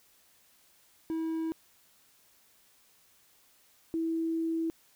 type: tone pair in turn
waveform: triangle / sine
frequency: 323.5 / 327.1 Hz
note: E4 / E4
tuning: -32 / -13 cents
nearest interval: unison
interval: 19 cents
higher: second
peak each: -28 dBFS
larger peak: neither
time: 1.1-1.52 / 3.94-4.7 s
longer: second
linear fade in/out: 0 ms
effects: white hiss -64 dBFS RMS until 4.95 s